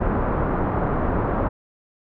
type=low-pass noise; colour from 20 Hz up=pink; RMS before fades=-22 dBFS; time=0-1.49 s; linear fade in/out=20 ms; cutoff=1300 Hz; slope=24 dB/octave; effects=none